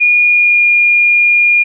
sine tone with pitch glide, 2437 to 2420 Hz, D#7 to D#7, -37 to -49 cents, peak -6 dBFS, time 0-1.64 s, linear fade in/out 20 ms, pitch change -12 cents, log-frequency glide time 0.24-0.65 s, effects none

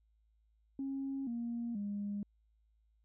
sine tone with pitch steps, 271.9 / 235.3 / 203.7 Hz, C#4 / A#3 / G#3, -33 / +16 / -33 cents, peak -35 dBFS, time 0.79-2.23 s, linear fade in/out 2 ms, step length 480 ms, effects tanh soft clip ceiling -31 dBFS + added 54 Hz sine -69 dBFS peak until 3.04 s

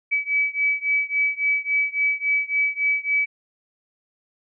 sine beating tone pair, 2287 / 2290.6 Hz, D7 / D7, -47 / -44 cents, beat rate 3.6 Hz, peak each -22 / -23 dBFS, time 0.11-3.26 s, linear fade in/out 20 ms, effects none

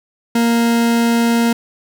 40% pulse tone, 233.1 Hz, A#3, in tune, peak -11 dBFS, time 0.35-1.53 s, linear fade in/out 5 ms, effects none

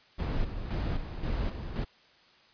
brown noise with tremolo, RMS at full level -30 dBFS, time 0.18-1.85 s, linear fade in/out 20 ms, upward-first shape square, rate 1.9 Hz, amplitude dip 55%, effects white hiss -60 dBFS RMS until 2.53 s + resampled to 11025 Hz

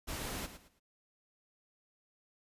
pink noise with echo, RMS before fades -40 dBFS, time 0.07-0.47 s, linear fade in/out 20 ms, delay 110 ms, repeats 3, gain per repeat -11 dB, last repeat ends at 0.8 s, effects resampled to 32000 Hz

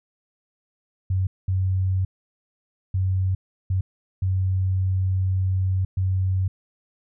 sine tone bursts at uneven times, 94 Hz, F#2, 28 cents sharp, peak -19 dBFS, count 6, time 1.1-1.27 / 1.48-2.05 / 2.94-3.35 / 3.7-3.81 / 4.22-5.85 / 5.97-6.48 s, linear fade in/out 5 ms, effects none

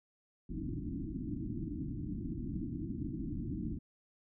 white low-pass noise, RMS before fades -39 dBFS, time 0.49-3.79 s, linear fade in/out 10 ms, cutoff 330 Hz, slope 96 dB/octave, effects none

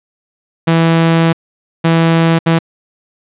sawtooth tone bursts at uneven times, 164.81 Hz, E3, in tune, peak -4 dBFS, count 3, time 0.67-1.33 / 1.84-2.39 / 2.46-2.59 s, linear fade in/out 10 ms, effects resampled to 8000 Hz + 7-bit

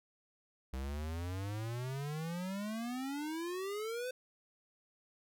square exponential sweep, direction up, 63.8 to 515 Hz, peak -38 dBFS, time 0.73-4.11 s, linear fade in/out 5 ms, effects none

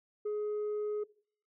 sine tone, 420 Hz, G#4, 19 cents sharp, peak -29 dBFS, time 0.25-1.04 s, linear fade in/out 10 ms, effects noise-tail reverb RT60 0.5 s tail -22 dB re dry + tanh soft clip ceiling -31 dBFS

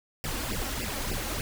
pink noise with flanger, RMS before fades -32 dBFS, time 0.24-1.41 s, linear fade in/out 0 ms, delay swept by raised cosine 0.39 to 3.79 ms, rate 3.4 Hz, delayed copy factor +0.95, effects none

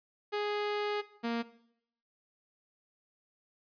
sawtooth tone pair in turn, 415.3 / 233.1 Hz, G#4 / A#3, 0 / 0 cents, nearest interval minor seventh, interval 1000 cents, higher first, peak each -27 dBFS, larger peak neither, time 0.32-1.02 / 1.23-1.43 s, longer first, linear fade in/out 20 ms, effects noise-tail reverb RT60 0.7 s tail -17 dB re dry + resampled to 11025 Hz

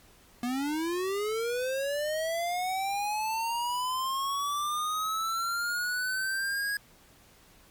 square linear sweep, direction up, 237.1 to 1661.2 Hz, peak -29 dBFS, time 0.43-6.77 s, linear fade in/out 2 ms, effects pink hiss -58 dBFS RMS until 7.7 s + MP3 96 kbps

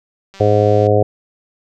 click train, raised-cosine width 0.2 ms, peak -22 dBFS, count 104, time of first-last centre 0.34-0.868 s, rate 195 Hz
harmonic tone, 104.4 Hz, G#2, 10 cents sharp, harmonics 1 / 2 / 3 / 4 / 5 / 6 / 7, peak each -15 / -25 / -22 / -15 / -15 / -19 / -20 dBFS, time 0.4-1.03 s, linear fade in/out 5 ms
effects none

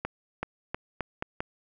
accelerating click train, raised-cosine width 0.5 ms, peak -15 dBFS, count 6, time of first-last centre 0.05-1.405 s, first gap 380 ms, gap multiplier 0.83, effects none

